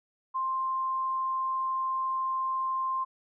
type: tone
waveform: sine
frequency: 1051 Hz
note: C6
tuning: 7 cents sharp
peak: -27 dBFS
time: 0.34-3.05 s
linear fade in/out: 20 ms
effects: none